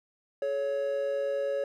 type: tone pair together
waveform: triangle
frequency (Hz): 427.8 / 557.2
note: A4 / C#5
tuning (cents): -49 / +9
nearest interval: perfect fourth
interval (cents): 458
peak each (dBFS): -33 / -26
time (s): 0.42-1.64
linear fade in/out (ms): 2
effects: none